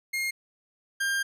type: tone pair in turn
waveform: 40% pulse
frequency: 2134 / 1598.7 Hz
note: C7 / G6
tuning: +34 / +34 cents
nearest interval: perfect fourth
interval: 500 cents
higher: first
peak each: -26 / -24 dBFS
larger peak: second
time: 0.13-0.31 / 1-1.23 s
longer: second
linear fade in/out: 10 ms
effects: resampled to 32000 Hz